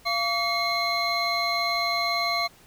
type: tone cluster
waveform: triangle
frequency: 689 / 1142 / 2165 / 4117 Hz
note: F5 / D6 / C#7 / C8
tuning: -24 / -49 / -41 / -29 cents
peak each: -27 dBFS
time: 0.05-2.48 s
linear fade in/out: 20 ms
effects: pink hiss -54 dBFS RMS until 2.66 s